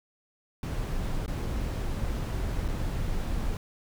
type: noise with dropouts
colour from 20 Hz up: brown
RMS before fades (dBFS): -30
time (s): 0.63-3.57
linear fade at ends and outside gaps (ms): 1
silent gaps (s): 1.262-1.279 / 2.68-2.685
effects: none